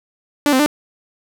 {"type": "tone with pitch steps", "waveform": "sawtooth", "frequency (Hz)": [291.6, 259.8, 297.1], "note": ["D4", "C4", "D4"], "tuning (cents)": [-12, -12, 20], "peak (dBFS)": -8, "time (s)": [0.46, 0.661], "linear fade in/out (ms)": 0, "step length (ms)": 67, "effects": []}